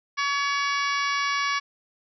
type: harmonic tone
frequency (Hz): 565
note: C#5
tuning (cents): +33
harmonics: 2 / 3 / 4 / 5 / 6 / 7 / 8 / 9 / 10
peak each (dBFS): -26 / -30 / -29 / -37 / -37 / -40 / -38 / -37 / -38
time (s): 0.17-1.6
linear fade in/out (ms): 20
effects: none